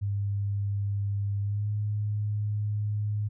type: tone with pitch glide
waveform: sine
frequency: 100.7 to 104.67 Hz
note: G2 to G#2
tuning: +47 to +14 cents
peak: -26 dBFS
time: 0.01-3.29 s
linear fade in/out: 20 ms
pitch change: +67 cents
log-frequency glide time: 1.41-1.69 s
effects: none